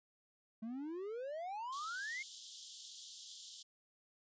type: exponential sweep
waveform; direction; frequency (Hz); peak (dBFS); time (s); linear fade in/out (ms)
triangle; up; 215.2 to 2199; -39; 0.62-2.23; 10
type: high-pass noise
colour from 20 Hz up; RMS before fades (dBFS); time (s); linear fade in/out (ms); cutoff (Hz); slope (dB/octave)
pink; -50; 1.72-3.63; 10; 3100; 96
effects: resampled to 16000 Hz